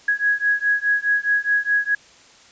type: beating tone pair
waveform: sine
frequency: 1661.2 / 1666 Hz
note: G#6 / G#6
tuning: 0 / +5 cents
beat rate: 4.8 Hz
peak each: -20 dBFS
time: 0.08-1.95 s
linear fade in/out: 5 ms
effects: white hiss -49 dBFS RMS until 2.51 s + resampled to 16000 Hz